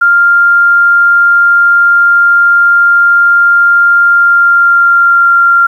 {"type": "tone with pitch glide", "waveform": "sine", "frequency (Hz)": [1396.9, 1385.6], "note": ["F6", "F6"], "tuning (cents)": [0, -14], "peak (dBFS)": -3, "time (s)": [0.01, 5.67], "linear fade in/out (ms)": 10, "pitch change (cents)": -14, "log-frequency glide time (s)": [4.04, 5.32], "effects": ["7-bit"]}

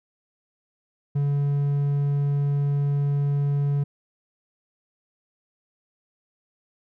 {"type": "tone", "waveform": "triangle", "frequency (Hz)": 142.5, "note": "C#3", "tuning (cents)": 48, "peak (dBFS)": -18, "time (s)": [1.15, 3.84], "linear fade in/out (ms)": 10, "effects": []}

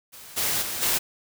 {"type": "noise with level steps", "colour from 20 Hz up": "white", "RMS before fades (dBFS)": [-44, -25, -31, -23], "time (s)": [0.12, 0.99], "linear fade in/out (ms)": 20, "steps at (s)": [0.36, 0.61, 0.81], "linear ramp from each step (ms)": 20, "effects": []}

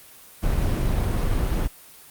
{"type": "noise", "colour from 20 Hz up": "brown", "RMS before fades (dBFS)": -22, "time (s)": [0.42, 1.68], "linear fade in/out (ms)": 20, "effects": ["white hiss -47 dBFS RMS until 2.1 s", "Opus 32 kbps"]}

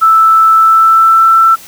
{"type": "tone with pitch glide", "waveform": "sine", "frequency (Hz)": [1318.5, 1334.6], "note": ["E6", "E6"], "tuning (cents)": [0, 21], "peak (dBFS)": -3, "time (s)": [0.01, 1.56], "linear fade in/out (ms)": 20, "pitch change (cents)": 21, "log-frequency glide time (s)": [0.55, 1.32], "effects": ["white hiss -34 dBFS RMS until 1.67 s"]}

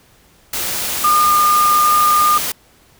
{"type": "tone in noise", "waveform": "sine", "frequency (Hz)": 1212, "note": "D#6", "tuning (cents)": -46, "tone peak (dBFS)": -10, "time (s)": [1.04, 2.38], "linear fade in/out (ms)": 5, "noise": "white", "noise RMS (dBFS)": -21, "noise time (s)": [0.53, 2.52], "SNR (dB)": 8, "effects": ["pink hiss -51 dBFS RMS until 2.99 s"]}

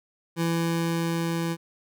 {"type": "tone with level ramp", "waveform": "25% pulse", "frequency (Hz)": 167, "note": "E3", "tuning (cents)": 23, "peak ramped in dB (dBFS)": [-19, -22], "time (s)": [0.36, 1.57], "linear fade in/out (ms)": 50, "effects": []}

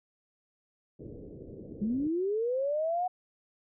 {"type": "low-pass noise", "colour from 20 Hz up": "white", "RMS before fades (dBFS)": -45, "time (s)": [0.99, 2.08], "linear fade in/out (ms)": 10, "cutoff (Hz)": 490, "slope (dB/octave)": 48}
{"type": "linear sweep", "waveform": "sine", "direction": "up", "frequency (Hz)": [196, 740], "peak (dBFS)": -27, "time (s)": [1.81, 3.08], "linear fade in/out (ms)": 10}
{"effects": []}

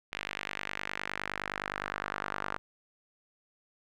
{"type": "tone with band-pass filter sweep", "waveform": "sawtooth", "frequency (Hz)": 49.72, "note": "G1", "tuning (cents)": 25, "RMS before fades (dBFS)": -38, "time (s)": [0.12, 2.58], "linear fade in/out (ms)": 0, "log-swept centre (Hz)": [2400, 1300], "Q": 1.9, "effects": []}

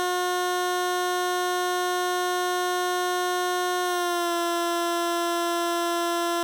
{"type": "tone with pitch glide", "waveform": "15% pulse", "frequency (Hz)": [360, 342.6], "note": ["F#4", "F4"], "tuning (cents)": [-47, -33], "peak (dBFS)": -17, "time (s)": [0, 6.43], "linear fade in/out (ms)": 0, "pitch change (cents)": -86, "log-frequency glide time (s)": [3.84, 4.33], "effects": []}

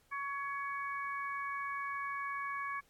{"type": "harmonic tone", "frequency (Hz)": 560, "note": "C#5", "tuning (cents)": 18, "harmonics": [2, 3, 4], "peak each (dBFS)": [-38, -42, -44], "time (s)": [0.11, 2.81], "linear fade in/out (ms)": 20, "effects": ["pink hiss -70 dBFS RMS until 2.89 s", "AAC 64 kbps"]}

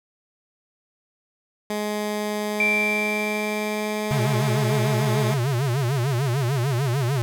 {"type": "tone with pitch glide", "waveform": "15% pulse", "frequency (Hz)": [209.9, 213.8], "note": ["G#3", "A3"], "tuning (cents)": [19, -49], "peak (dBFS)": -18, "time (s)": [1.7, 5.34], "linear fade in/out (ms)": 2, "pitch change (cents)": 32, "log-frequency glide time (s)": [2.41, 4.99]}
{"type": "tone with exponential decay", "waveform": "sine", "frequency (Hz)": 2349, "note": "D7", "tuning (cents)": 0, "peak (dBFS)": -17, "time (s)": [2.6, 5.32], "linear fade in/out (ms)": 2, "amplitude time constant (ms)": 590}
{"type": "tone with vibrato", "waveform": "square", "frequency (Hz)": 130.1, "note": "C3", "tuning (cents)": -9, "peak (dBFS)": -21, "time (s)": [4.11, 7.22], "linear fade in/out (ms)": 0, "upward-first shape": "sine", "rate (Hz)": 6.7, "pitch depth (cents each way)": 190}
{"effects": []}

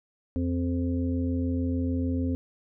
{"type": "harmonic tone", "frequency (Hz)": 86.7, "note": "F2", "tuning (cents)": -12, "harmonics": [1, 3, 5, 6], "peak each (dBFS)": [-28, -27, -40, -40], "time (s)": [0.36, 2.35], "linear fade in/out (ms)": 0, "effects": []}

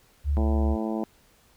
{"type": "tone", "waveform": "sine", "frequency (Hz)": 72, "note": "D2", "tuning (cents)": -34, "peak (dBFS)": -21, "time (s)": [0.24, 0.77], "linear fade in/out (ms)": 50}
{"type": "harmonic tone", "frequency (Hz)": 110, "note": "A2", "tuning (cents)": 0, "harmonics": [2, 3, 4, 5, 6, 7, 8, 9], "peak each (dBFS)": [-29, -31, -37, -38, -37, -39, -42, -45], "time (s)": [0.37, 1.04], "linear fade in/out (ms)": 0}
{"effects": ["pink hiss -60 dBFS RMS until 1.56 s"]}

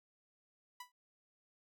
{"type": "tone with exponential decay", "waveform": "sawtooth", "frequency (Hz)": 987.8, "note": "B5", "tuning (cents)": 0, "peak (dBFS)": -40, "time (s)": [0.8, 0.92], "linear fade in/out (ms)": 5, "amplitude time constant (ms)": 25, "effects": []}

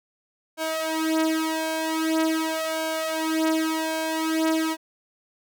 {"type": "tone with flanger", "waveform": "sawtooth", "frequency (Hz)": 319.3, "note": "D#4", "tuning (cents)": 45, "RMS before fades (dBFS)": -25, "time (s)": [0.57, 4.77], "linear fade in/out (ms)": 50, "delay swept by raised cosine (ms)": [1.3, 4.4], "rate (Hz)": 0.44, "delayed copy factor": 0.9, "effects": []}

